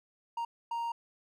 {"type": "tone bursts at uneven times", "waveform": "triangle", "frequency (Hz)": 932.3, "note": "A#5", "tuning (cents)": 0, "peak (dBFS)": -30, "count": 2, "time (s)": [[0.37, 0.45], [0.71, 0.92]], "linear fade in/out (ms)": 5, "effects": []}